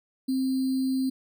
sine tone with sample-and-hold, 262.8 Hz, C4, 8 cents sharp, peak -23 dBFS, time 0.28-1.1 s, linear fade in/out 10 ms, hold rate 4410 Hz, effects none

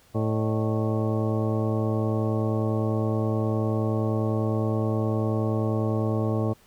harmonic tone with a mistuned harmonic, 110 Hz, A2, in tune, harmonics 1 / 2 / 3 / 4 / 5 / 6 / 7 / 8 / 10, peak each -25 / -29 / -31 / -32 / -34 / -35 / -40 / -43 / -39 dBFS, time 0.14-6.54 s, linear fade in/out 20 ms, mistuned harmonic 6, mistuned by -110 cents, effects pink hiss -58 dBFS RMS until 6.66 s

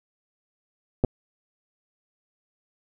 clicks, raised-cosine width 2 ms, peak -8 dBFS, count 2, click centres 1.039 / 1.047 s, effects none

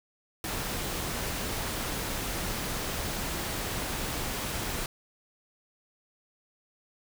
pink noise, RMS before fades -33 dBFS, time 0.44-4.86 s, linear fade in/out 2 ms, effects none

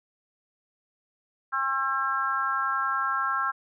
harmonic tone, 269 Hz, C4, 48 cents sharp, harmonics 3 / 4 / 5 / 6, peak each -37 / -29 / -27 / -31 dBFS, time 1.52-3.52 s, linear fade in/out 20 ms, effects none

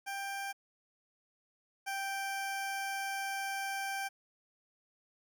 20% pulse tone pair in turn, 790 / 784.1 Hz, G5 / G5, +13 / 0 cents, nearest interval unison, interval 13 cents, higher first, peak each -32 / -30 dBFS, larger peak second, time 0.06-0.53 / 1.86-4.09 s, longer second, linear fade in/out 20 ms, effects 11-bit

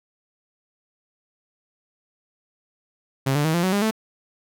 sawtooth tone with pitch steps, 135.2 / 146.59 / 158.93 / 172.32 / 186.83 / 202.6 / 219.6 Hz, C#3 / D3 / D#3 / F3 / F#3 / G#3 / A3, -43 / -3 / +37 / -23 / +17 / -43 / -3 cents, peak -15 dBFS, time 3.26-3.911 s, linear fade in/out 10 ms, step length 93 ms, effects none

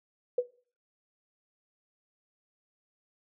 sine tone with exponential decay, 493.9 Hz, B4, in tune, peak -20 dBFS, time 0.38-0.48 s, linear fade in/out 5 ms, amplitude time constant 21 ms, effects noise-tail reverb RT60 0.4 s tail -19 dB re dry

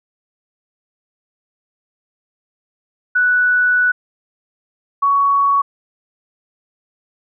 sine tone pair in turn, 1480 / 1119.7 Hz, F#6 / C#6, 0 / +17 cents, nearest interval perfect fourth, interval 483 cents, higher first, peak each -11 dBFS, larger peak neither, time 3.15-3.92 / 5.02-5.62 s, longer first, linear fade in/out 10 ms, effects none

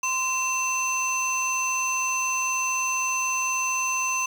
sine tone cluster, 1035 / 2691 / 6150 Hz, C6 / E7 / G8, -19 / +35 / -34 cents, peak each -26 dBFS, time 0.03-4.26 s, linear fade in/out 5 ms, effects tanh soft clip ceiling -18 dBFS + 7-bit

